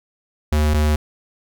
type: tone pair in turn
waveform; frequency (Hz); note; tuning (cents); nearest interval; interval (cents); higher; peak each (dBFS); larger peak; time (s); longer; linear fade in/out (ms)
square; 75.7 / 75.7; D#2 / D#2; -47 / -47; unison; 0; neither; -15; neither; 0.52-0.74 / 0.74-0.96; neither; 5
effects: none